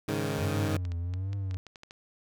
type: chord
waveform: 15% pulse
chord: Ab suspended fourth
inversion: none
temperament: equal with one note detuned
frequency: 103.83 / 138.59 / 156.46 Hz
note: Ab2 / Db3 / Eb3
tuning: 0 / 0 / +10 cents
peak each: -27 dBFS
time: 0.08-0.77 s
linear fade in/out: 5 ms
type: tone with vibrato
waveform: triangle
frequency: 92 Hz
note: F#2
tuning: 9 cents flat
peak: -28 dBFS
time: 0.39-1.57 s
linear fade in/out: 0 ms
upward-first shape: triangle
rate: 1.3 Hz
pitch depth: 150 cents each way
type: clicks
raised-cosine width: 0.2 ms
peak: -29 dBFS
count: 10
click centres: 0.852 / 0.919 / 1.138 / 1.331 / 1.511 / 1.544 / 1.667 / 1.758 / 1.834 / 1.909 s
effects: none